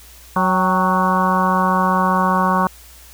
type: harmonic tone with a mistuned harmonic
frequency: 185 Hz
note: F#3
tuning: in tune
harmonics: 1 / 2 / 3 / 4 / 5 / 6 / 7 / 8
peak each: -19 / -29 / -25 / -24 / -20 / -18 / -28 / -26 dBFS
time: 0.36-2.67 s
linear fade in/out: 2 ms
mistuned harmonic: 4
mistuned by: +58 cents
effects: added 60 Hz sine -44 dBFS peak until 3.13 s + white hiss -44 dBFS RMS until 3.13 s